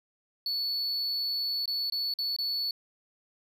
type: tone with dropouts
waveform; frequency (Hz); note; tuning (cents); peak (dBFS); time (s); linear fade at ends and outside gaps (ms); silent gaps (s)
triangle; 4435; C#8; 0; -27; 0.46-2.71; 2; 1.657-1.677 / 1.9-1.922 / 2.139-2.187 / 2.364-2.386
effects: none